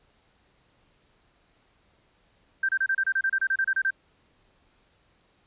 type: tone bursts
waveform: sine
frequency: 1568 Hz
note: G6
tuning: in tune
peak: -21 dBFS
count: 15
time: 2.63-3.906 s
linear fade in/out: 5 ms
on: 58 ms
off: 29 ms
effects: pink hiss -65 dBFS RMS until 5.46 s + resampled to 8000 Hz